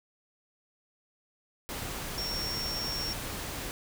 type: tone in noise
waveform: sine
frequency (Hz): 5500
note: F8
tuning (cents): -27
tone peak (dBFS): -33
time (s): 2.18-3.13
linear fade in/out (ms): 0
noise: pink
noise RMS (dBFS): -37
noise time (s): 1.69-3.71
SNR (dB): +1
effects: none